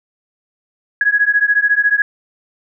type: beating tone pair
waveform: sine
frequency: 1661.2 / 1675.2 Hz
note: G#6 / G#6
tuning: 0 / +15 cents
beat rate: 14 Hz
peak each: -14 dBFS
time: 1.01-2.02 s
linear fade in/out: 2 ms
effects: none